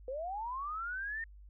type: linear sweep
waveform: sine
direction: up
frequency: 493.9 to 1843 Hz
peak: -36 dBFS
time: 0.08-1.24 s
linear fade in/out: 2 ms
effects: added 50 Hz sine -51 dBFS peak until 1.49 s